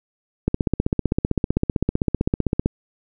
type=click train; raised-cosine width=3 ms; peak=-5 dBFS; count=35; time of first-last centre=0.48-2.659 s; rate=15.6 Hz; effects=none